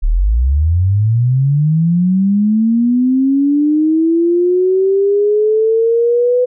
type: linear sweep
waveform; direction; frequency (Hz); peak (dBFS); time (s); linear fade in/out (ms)
sine; up; 33.25 to 501; -9; 0.02-6.46; 20
effects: none